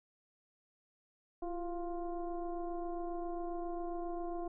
sine tone with frequency modulation, 341.3 Hz, F4, 40 cents flat, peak -36 dBFS, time 1.42-4.48 s, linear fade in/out 5 ms, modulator 355 Hz, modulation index 1.2, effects none

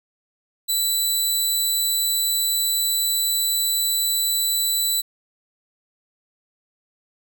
15% pulse tone, 3976 Hz, B7, 11 cents sharp, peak -12 dBFS, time 0.68-5.02 s, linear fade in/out 20 ms, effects none

